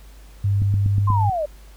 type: tone with pitch glide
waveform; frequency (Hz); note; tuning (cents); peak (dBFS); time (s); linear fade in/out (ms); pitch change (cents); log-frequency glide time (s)
sine; 99.9 to 100.59; G2 to G2; +33 to +45; -16; 0.44-1.3; 5; +12; 0.85-1.01
type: click train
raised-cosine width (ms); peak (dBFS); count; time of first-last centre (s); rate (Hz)
5; -14; 5; 0.62-1.103; 8.28
type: linear sweep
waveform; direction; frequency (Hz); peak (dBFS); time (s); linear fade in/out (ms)
sine; down; 1067 to 570; -20; 1.07-1.46; 10
effects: added 50 Hz sine -41 dBFS peak until 1.76 s + pink hiss -52 dBFS RMS until 1.76 s